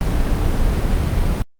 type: noise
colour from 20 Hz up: brown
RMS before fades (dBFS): -17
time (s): 0.01-1.42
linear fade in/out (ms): 0
effects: Opus 32 kbps